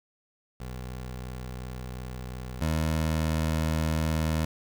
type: tone pair in turn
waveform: 20% pulse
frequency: 62.8 / 79.12 Hz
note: B1 / D#2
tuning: +30 / +30 cents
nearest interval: major third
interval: 400 cents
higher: second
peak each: -31 / -20 dBFS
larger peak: second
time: 0.6-2.61 / 2.61-4.45 s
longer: first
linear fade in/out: 5 ms
effects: 9-bit

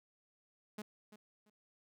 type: tone with echo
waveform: sawtooth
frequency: 211.2 Hz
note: G#3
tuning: 29 cents sharp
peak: -38 dBFS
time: 0.78-0.82 s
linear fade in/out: 5 ms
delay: 340 ms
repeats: 2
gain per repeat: -13 dB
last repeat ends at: 1.5 s
effects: none

